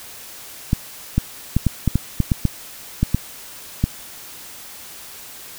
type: clicks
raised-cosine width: 5 ms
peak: -3 dBFS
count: 12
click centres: 0.731 / 1.18 / 1.566 / 1.667 / 1.877 / 1.956 / 2.203 / 2.318 / 2.453 / 3.03 / 3.146 / 3.84 s
effects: white hiss -38 dBFS RMS until 5.58 s